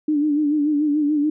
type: tone with vibrato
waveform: sine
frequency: 297.1 Hz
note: D4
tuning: 20 cents sharp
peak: -16 dBFS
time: 0.08-1.3 s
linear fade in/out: 5 ms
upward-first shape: sine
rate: 6.9 Hz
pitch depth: 61 cents each way
effects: none